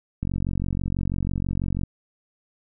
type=click train; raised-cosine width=5 ms; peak=-14 dBFS; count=75; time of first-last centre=0.23-1.835 s; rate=46.1 Hz; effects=none